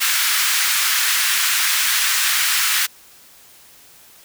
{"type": "high-pass noise", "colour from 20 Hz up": "pink", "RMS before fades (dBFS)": -18, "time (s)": [0, 2.87], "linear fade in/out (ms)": 20, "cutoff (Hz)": 1400, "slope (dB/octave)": 24, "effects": ["white hiss -47 dBFS RMS until 4.24 s"]}